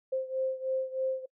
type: beating tone pair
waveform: sine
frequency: 523.3 / 526.5 Hz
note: C5 / C5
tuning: 0 / +11 cents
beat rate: 3.2 Hz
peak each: -31 / -34 dBFS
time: 0.12-1.26 s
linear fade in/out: 10 ms
effects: noise-tail reverb RT60 0.1 s tail -24 dB re dry